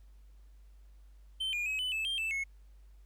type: tone with pitch steps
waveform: triangle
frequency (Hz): 3093 / 2427 / 2554 / 3006 / 2617 / 3182 / 2643 / 2185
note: G7 / D#7 / D#7 / F#7 / E7 / G7 / E7 / C#7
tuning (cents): -24 / -44 / +45 / +27 / -13 / +25 / +4 / -26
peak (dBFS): -30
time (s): 1.4-2.44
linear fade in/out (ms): 10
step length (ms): 130
effects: added 50 Hz sine -53 dBFS peak until 3.05 s + pink hiss -74 dBFS RMS until 3.05 s